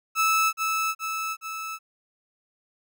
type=tone with echo; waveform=30% pulse; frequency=1308 Hz; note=E6; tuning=14 cents flat; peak=-17 dBFS; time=0.15-0.53 s; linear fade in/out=50 ms; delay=420 ms; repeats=3; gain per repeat=-4 dB; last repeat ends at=1.79 s; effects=none